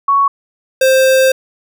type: tone pair in turn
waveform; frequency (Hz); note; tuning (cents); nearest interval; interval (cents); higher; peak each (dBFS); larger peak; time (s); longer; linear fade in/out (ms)
sine / square; 1114 / 525.7; C#6 / C5; +8 / +8; octave + minor second; 1300; first; -8; neither; 0.08-0.28 / 0.81-1.32; second; 5
effects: none

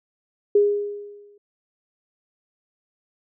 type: tone with exponential decay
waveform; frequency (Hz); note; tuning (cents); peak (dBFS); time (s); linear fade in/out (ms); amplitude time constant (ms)
sine; 410; G#4; -22; -11; 0.55-1.38; 5; 180
effects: none

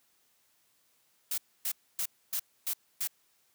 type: noise bursts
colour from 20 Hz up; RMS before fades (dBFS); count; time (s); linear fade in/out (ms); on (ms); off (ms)
blue; -32; 6; 1.31-3.074; 5; 69; 270
effects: white hiss -70 dBFS RMS until 3.54 s + high-pass 80 Hz 12 dB/octave

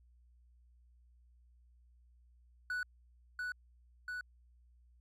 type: tone with echo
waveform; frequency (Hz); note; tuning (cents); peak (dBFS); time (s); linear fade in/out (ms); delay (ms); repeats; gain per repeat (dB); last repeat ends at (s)
triangle; 1480; F#6; 0; -33; 2.7-2.83; 2; 690; 2; -2; 4.21
effects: added 60 Hz sine -62 dBFS peak until 5 s

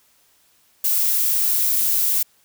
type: noise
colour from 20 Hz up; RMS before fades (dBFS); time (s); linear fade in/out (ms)
violet; -19; 0.84-2.23; 5
effects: white hiss -59 dBFS RMS until 2.44 s

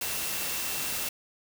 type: tone in noise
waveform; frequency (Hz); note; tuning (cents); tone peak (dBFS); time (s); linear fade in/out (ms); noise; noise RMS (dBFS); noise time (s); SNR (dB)
sine; 2694; E7; +37; -42; 0.01-1.09; 5; white; -32; 0.01-1.09; -13
effects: none

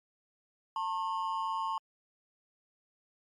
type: ring-modulated tone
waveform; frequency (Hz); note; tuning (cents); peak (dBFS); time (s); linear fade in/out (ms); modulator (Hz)
triangle; 987.8; B5; 0; -26; 0.76-1.78; 2; 92
effects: MP3 48 kbps

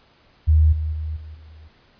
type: tone with level steps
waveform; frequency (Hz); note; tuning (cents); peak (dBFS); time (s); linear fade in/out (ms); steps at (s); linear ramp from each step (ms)
sine; 77.78; D#2; 0; -11 / -21 / -24 / -34 / -41; 0.47-1.69; 20; 0.72 / 0.92 / 1.16 / 1.34; 10
effects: pink hiss -56 dBFS RMS until 1.99 s + resampled to 11025 Hz

